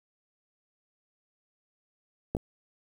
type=clicks; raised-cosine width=2 ms; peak=-15 / -22 dBFS; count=2; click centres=2.35 / 2.368 s; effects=8-bit